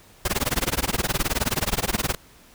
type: noise with tremolo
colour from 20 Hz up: pink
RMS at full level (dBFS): -21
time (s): 0.25-2.15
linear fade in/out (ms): 2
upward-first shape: sine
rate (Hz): 19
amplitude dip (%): 100
effects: pink hiss -52 dBFS RMS until 2.54 s